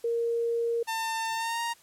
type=tone; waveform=sine; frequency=466.2 Hz; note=A#4; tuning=in tune; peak=-25 dBFS; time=0.04-0.83 s; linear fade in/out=5 ms
type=tone with pitch glide; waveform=sawtooth; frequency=899 to 933.4 Hz; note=A5 to A#5; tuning=+37 to +2 cents; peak=-25 dBFS; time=0.87-1.74 s; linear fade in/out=20 ms; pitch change=+65 cents; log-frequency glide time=1.34-1.61 s
effects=white hiss -58 dBFS RMS until 1.82 s + low-pass 12000 Hz 12 dB/octave